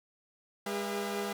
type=tone cluster; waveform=sawtooth; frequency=204.1 / 403.5 / 485.2 / 675 Hz; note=G#3 / G#4 / B4 / E5; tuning=-30 / -50 / -31 / +41 cents; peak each=-34 / -32 / -37 / -38 dBFS; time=0.66-1.33 s; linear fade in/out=5 ms; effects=none